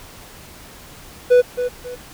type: tone with echo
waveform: triangle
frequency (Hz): 493.9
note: B4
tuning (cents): 0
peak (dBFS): -6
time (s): 1.3-1.42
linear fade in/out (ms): 20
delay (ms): 270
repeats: 2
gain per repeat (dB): -10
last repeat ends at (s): 1.96
effects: pink hiss -41 dBFS RMS until 2.13 s